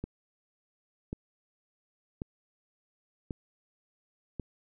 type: click train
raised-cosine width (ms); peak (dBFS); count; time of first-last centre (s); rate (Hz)
3; -22; 5; 0.04-4.397; 0.918
effects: none